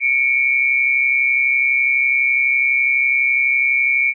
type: tone pair together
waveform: sine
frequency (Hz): 2217 / 2349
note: C#7 / D7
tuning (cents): 0 / 0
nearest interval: minor second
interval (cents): 100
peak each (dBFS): -16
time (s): 0-4.14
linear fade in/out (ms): 50
effects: none

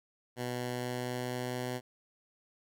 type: tone with pitch glide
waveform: 10% pulse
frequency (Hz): 123.47 to 125.12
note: B2 to B2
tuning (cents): 0 to +23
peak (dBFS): -26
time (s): 0.36-1.81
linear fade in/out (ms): 50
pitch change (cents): +23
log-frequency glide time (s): 0.53-1.65
effects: none

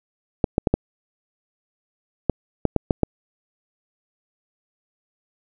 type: clicks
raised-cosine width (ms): 2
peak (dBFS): -3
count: 9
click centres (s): 0.442 / 0.581 / 0.672 / 0.74 / 2.297 / 2.653 / 2.763 / 2.908 / 3.033
effects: none

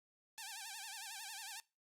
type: tone with vibrato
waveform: 5% pulse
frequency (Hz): 840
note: G#5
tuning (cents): +19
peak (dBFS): -34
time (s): 0.38-1.6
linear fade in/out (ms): 0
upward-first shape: sine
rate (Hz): 11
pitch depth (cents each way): 150
effects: noise-tail reverb RT60 0.3 s tail -23 dB re dry + Opus 48 kbps

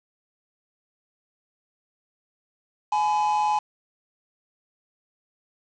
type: tone pair together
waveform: triangle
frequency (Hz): 843 / 1005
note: G#5 / B5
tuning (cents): +26 / +30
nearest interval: minor third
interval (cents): 304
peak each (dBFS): -19 / -25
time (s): 2.92-3.59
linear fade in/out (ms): 5
effects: resampled to 16000 Hz + 7-bit

